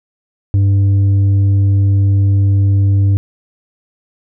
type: tone with tanh clipping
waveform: triangle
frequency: 98.8 Hz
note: G2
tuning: 14 cents sharp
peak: -9 dBFS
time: 0.54-3.17 s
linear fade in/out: 0 ms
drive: 9 dB
effects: none